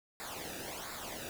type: noise with flanger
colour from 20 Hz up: pink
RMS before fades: -43 dBFS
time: 0.2-1.29 s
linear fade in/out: 0 ms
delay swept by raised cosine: 0.33 to 0.95 ms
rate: 1.4 Hz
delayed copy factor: -0.75
effects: none